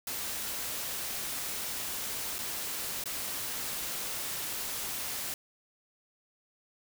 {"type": "noise with dropouts", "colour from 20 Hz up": "white", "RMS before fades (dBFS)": -36, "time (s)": [0.07, 5.34], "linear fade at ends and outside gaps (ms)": 2, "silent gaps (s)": [[2.384, 2.388], [3.039, 3.057]], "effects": []}